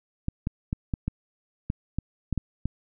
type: clicks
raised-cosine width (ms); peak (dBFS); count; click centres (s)
5; -14; 10; 0.284 / 0.471 / 0.729 / 0.938 / 1.08 / 1.701 / 1.986 / 2.327 / 2.377 / 2.656
effects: none